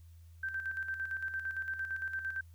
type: tone with tremolo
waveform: sine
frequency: 1561 Hz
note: G6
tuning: 8 cents flat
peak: -33 dBFS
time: 0.43-2.41 s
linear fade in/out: 5 ms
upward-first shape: square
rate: 8.8 Hz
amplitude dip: 55%
effects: added 83 Hz sine -52 dBFS peak until 2.54 s + white hiss -72 dBFS RMS until 2.54 s